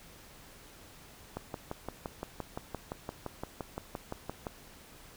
click train, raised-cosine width 1 ms, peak -22 dBFS, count 19, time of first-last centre 1.37-4.468 s, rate 5.81 Hz, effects pink hiss -54 dBFS RMS until 5.16 s

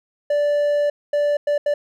triangle tone bursts at uneven times, 584 Hz, D5, 10 cents flat, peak -14 dBFS, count 4, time 0.3-0.9 / 1.13-1.37 / 1.47-1.58 / 1.66-1.74 s, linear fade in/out 5 ms, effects none

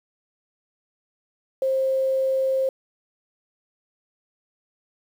sine tone with quantisation, 530 Hz, C5, 22 cents sharp, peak -19 dBFS, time 1.62-2.69 s, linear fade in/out 2 ms, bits 8, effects none

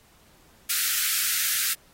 white high-pass noise, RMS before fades -25 dBFS, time 0.69-1.74 s, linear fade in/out 10 ms, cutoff 1300 Hz, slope 96 dB/octave, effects pink hiss -58 dBFS RMS until 1.93 s + AAC 48 kbps

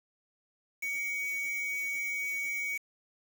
triangle tone with quantisation, 2249 Hz, C#7, 24 cents sharp, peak -30 dBFS, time 0.82-2.78 s, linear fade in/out 10 ms, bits 7, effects none

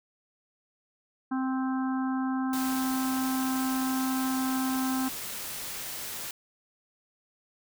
harmonic tone, 261.6 Hz, C4, in tune, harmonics 1 / 3 / 4 / 5 / 6, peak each -27 / -37 / -39 / -41 / -43 dBFS, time 1.31-5.09 s, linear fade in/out 10 ms
white noise, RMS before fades -37 dBFS, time 2.53-6.31 s, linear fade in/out 2 ms
effects none

